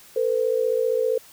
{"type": "tone pair together", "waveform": "sine", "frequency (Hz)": [450.8, 506], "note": ["A4", "B4"], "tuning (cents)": [42, 42], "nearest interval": "major second", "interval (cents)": 200, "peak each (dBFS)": -22, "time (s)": [0.16, 1.18], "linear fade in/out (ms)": 5, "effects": ["white hiss -49 dBFS RMS until 1.32 s"]}